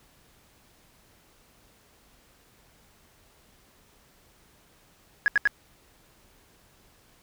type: tone bursts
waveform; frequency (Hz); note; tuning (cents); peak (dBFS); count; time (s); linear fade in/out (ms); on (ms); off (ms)
sine; 1671; G#6; +10; -16; 3; 5.26-5.474; 0; 20; 77
effects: tanh soft clip ceiling -13 dBFS + pink hiss -60 dBFS RMS until 7.22 s